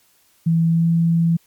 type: tone with pitch glide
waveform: sine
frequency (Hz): 165 to 166.92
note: E3 to E3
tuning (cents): +2 to +22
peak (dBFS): -13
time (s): 0.46-1.37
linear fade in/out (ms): 10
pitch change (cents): +20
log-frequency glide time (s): 0.67-0.88
effects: white hiss -58 dBFS RMS until 1.46 s + MP3 96 kbps